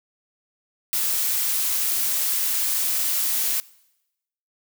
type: noise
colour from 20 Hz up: blue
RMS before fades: -23 dBFS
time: 0.93-3.6 s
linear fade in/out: 0 ms
effects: noise-tail reverb RT60 0.9 s tail -22 dB re dry